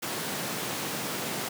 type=high-pass noise; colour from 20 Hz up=pink; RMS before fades=-33 dBFS; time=0.02-1.49 s; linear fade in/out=10 ms; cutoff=140 Hz; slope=24 dB/octave; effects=none